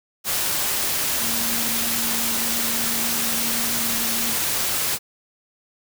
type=tone in noise; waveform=sine; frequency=230.5 Hz; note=A#3; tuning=19 cents flat; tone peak=-32 dBFS; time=1.19-4.36 s; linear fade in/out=50 ms; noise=white; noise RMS=-23 dBFS; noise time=0.24-4.99 s; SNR=-12 dB; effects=none